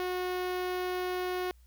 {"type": "tone with notch filter", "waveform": "sawtooth", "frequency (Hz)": 364.1, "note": "F#4", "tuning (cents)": -28, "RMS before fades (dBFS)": -33, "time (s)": [0, 1.51], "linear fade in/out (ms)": 0, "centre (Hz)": 7800, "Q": 0.78, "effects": ["added 60 Hz sine -55 dBFS peak until 1.66 s", "white hiss -70 dBFS RMS until 1.66 s"]}